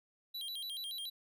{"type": "tone with vibrato", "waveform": "square", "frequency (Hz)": 3559, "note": "A7", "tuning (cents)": 19, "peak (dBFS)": -40, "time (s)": [0.34, 1.1], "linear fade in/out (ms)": 10, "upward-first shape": "square", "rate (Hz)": 7, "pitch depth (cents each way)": 180, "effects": []}